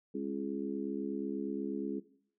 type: harmonic tone with a mistuned harmonic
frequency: 68.4 Hz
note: C#2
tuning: 23 cents flat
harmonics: 3 / 4 / 5 / 6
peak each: -40 / -38 / -41 / -41 dBFS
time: 0.14-2 s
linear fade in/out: 10 ms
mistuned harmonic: 6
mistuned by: +36 cents
effects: noise-tail reverb RT60 0.6 s tail -17 dB re dry